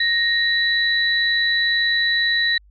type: tone pair together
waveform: sine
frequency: 1864.7 / 3951 Hz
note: A#6 / B7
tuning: 0 / 0 cents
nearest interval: octave + minor second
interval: 1300 cents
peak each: -18 / -20 dBFS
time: 0-2.58 s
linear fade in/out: 5 ms
effects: added 50 Hz sine -48 dBFS peak until 2.7 s